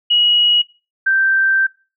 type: tone pair in turn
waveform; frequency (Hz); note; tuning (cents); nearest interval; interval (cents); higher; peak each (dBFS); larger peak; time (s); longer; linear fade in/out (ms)
sine; 2905 / 1564.4; F#7 / G6; -32 / -4; major seventh; 1072; first; -11; neither; 0.1-0.62 / 1.06-1.67; second; 10
effects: noise-tail reverb RT60 0.3 s tail -19 dB re dry